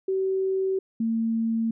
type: tone pair in turn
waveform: sine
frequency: 381.8 / 226.4 Hz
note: G4 / A3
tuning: -46 / +50 cents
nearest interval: major sixth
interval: 904 cents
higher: first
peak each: -22 dBFS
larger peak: neither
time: 0.08-0.79 / 1-1.71 s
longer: neither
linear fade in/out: 5 ms
effects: none